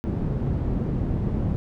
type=low-pass noise; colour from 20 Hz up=white; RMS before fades=-25 dBFS; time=0.04-1.56 s; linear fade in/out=0 ms; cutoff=180 Hz; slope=12 dB/octave; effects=none